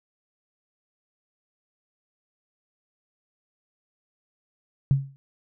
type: tone with exponential decay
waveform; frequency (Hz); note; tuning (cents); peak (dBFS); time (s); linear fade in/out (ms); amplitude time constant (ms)
sine; 137; C#3; -20; -13; 4.91-5.16; 0; 53
effects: none